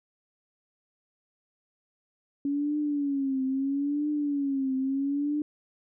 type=tone with vibrato; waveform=sine; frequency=280 Hz; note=C#4; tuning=18 cents sharp; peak=-25 dBFS; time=2.45-5.42 s; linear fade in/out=2 ms; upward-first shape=triangle; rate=0.76 Hz; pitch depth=120 cents each way; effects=none